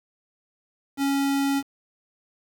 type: tone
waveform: square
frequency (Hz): 277.2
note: C#4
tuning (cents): 0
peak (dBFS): -22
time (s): 0.97-1.63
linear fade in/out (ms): 50
effects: 8-bit